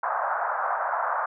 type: band-pass noise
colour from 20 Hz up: pink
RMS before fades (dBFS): -27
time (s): 0.03-1.26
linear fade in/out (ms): 5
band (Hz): 640 to 1500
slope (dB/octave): 48
effects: none